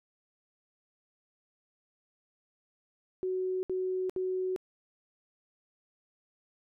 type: tone bursts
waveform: sine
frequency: 371.7 Hz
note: F#4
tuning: 8 cents sharp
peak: -29 dBFS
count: 3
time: 3.23-4.562 s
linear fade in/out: 0 ms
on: 400 ms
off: 66 ms
effects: none